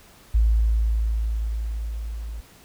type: tone with level ramp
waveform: sine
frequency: 55.2 Hz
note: A1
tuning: 6 cents sharp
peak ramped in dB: -14 to -30 dBFS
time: 0.34-2.41 s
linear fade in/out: 10 ms
effects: pink hiss -51 dBFS RMS until 2.64 s